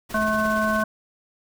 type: noise with tremolo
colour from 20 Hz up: pink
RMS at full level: -35 dBFS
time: 0.09-0.84 s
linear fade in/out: 20 ms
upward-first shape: sine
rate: 17 Hz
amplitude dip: 40%
type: harmonic tone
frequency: 216.1 Hz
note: A3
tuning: 31 cents flat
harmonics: 1 / 3 / 5 / 7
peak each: -25 / -25 / -25 / -25 dBFS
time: 0.14-0.84 s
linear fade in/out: 5 ms
effects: none